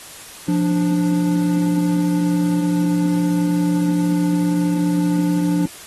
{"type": "tone pair together", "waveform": "triangle", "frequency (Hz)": [174.61, 293.7], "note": ["F3", "D4"], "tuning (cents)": [0, 0], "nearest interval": "major sixth", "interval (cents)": 900, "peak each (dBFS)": -16, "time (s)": [0.48, 5.66], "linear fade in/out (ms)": 5, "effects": ["white hiss -38 dBFS RMS until 5.86 s", "AAC 32 kbps"]}